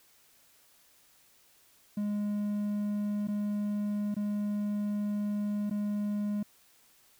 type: tone with dropouts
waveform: triangle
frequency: 206.8 Hz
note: G#3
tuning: 7 cents flat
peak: -27 dBFS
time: 1.97-6.43 s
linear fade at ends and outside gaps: 5 ms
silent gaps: 3.273-3.283 / 4.144-4.165 / 5.698-5.709 s
effects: white hiss -63 dBFS RMS until 7.19 s